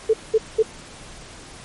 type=tone bursts; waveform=sine; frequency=441.2 Hz; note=A4; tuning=5 cents sharp; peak=-12 dBFS; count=3; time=0.09-0.628 s; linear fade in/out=10 ms; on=46 ms; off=200 ms; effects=pink hiss -41 dBFS RMS until 1.64 s + MP3 48 kbps